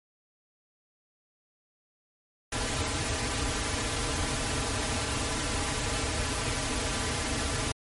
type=noise with comb filter; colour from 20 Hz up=pink; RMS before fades=-30 dBFS; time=2.52-7.72 s; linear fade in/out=5 ms; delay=5.5 ms; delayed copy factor=-0.95; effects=MP3 48 kbps